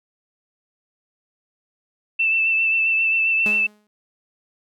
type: tone with vibrato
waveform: sine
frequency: 2657 Hz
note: E7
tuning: 13 cents sharp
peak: -16 dBFS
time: 2.19-3.67 s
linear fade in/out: 10 ms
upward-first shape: sine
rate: 7.5 Hz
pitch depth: 23 cents each way
type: tone with exponential decay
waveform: sawtooth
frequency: 210 Hz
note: G#3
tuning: 19 cents sharp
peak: -21 dBFS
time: 3.46-3.87 s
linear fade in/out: 0 ms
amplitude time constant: 88 ms
effects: none